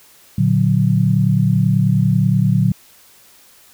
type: chord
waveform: sine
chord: Bb augmented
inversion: none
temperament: equal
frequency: 116.54 / 146.83 / 185 Hz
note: Bb2 / D3 / F#3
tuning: 0 / 0 / 0 cents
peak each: -16 dBFS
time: 0.38-2.72 s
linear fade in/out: 5 ms
effects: white hiss -48 dBFS RMS until 3.73 s